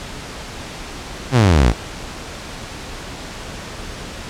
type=exponential sweep; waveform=sawtooth; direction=down; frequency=139.3 to 50.8 Hz; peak=-6 dBFS; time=1.31-1.74 s; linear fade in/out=50 ms; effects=pink hiss -31 dBFS RMS until 4.29 s + low-pass 7000 Hz 12 dB/octave